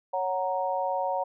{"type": "chord", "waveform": "sine", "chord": "F# major", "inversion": "second", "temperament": "equal", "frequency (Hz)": [554.4, 740, 932.3], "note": ["C#5", "F#5", "A#5"], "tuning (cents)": [0, 0, 0], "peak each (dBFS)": -30, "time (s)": [0.13, 1.24], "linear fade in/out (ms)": 10, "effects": []}